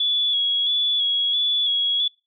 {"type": "tone with vibrato", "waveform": "sine", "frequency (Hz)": 3384, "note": "G#7", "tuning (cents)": 32, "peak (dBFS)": -18, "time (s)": [0, 2.08], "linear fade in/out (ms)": 5, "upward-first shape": "square", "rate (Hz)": 1.5, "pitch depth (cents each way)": 29, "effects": ["noise-tail reverb RT60 0.3 s tail -24 dB re dry"]}